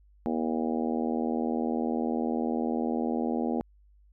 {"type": "harmonic tone", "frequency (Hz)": 80, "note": "D#2", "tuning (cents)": 49, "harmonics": [3, 4, 5, 6, 7, 8, 9, 10], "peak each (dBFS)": [-29, -33, -36, -36, -39, -41, -39, -39], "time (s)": [0.26, 3.61], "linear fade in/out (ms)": 0, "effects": ["added 50 Hz sine -56 dBFS peak until 4.12 s"]}